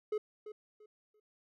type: tone with echo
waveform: triangle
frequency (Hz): 424.6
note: G#4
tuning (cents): +38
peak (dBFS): -29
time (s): 0.12-0.18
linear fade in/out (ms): 5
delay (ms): 340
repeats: 3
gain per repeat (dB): -12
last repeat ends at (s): 1.2
effects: none